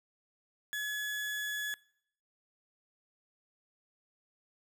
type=tone; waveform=35% pulse; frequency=1699 Hz; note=G#6; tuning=39 cents sharp; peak=-32 dBFS; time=0.73-1.74 s; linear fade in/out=0 ms; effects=noise-tail reverb RT60 0.7 s tail -24 dB re dry